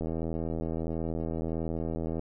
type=click train; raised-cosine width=2 ms; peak=-20 dBFS; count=179; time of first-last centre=0.01-2.194 s; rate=81.5 Hz; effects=none